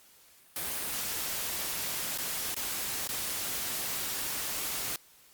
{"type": "noise with dropouts", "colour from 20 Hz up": "white", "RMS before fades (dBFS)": -34, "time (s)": [0.56, 4.96], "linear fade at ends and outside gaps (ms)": 1, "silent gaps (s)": [[2.176, 2.185], [2.545, 2.565], [3.074, 3.09]], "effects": ["white hiss -59 dBFS RMS until 5.33 s", "Opus 48 kbps"]}